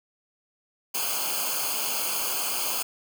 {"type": "noise with comb filter", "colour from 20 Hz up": "white", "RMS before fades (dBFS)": -28, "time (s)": [0.94, 2.83], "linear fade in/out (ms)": 10, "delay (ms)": 0.53, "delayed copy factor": -0.95, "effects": []}